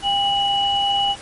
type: tone pair together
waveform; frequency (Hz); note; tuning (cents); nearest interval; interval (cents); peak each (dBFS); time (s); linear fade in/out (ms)
sine; 800.5 / 2933; G5 / F#7; +36 / -16; octave + minor seventh; 2248; -19; 0.02-1.16; 50
effects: pink hiss -38 dBFS RMS until 1.21 s + MP3 48 kbps